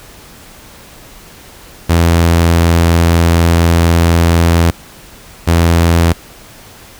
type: tone pair in turn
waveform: sawtooth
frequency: 84.2 / 84.2 Hz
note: E2 / E2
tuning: +37 / +37 cents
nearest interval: unison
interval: 0 cents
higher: neither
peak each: -3 dBFS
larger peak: neither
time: 1.89-4.71 / 5.47-6.13 s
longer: first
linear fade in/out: 10 ms
effects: pink hiss -37 dBFS RMS until 6.99 s